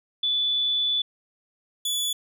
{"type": "tone pair in turn", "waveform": ["sine", "sawtooth"], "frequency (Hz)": [3471, 3439], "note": ["A7", "A7"], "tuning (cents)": [-24, -40], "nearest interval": "unison", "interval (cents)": 16, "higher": "first", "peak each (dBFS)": -21, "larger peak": "neither", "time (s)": [[0.23, 1.02], [1.85, 2.13]], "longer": "first", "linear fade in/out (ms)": 5, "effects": []}